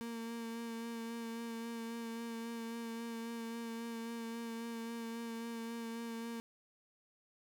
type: tone with vibrato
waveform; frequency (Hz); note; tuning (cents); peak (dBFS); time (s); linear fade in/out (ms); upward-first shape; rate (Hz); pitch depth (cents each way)
35% pulse; 230.4; A#3; -20; -39; 0.01-6.4; 0; sine; 3.7; 19
effects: none